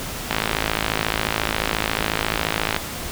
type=click train; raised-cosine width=0.3 ms; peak=-3 dBFS; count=134; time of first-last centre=0.31-2.764 s; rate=54.2 Hz; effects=pink hiss -30 dBFS RMS until 3.11 s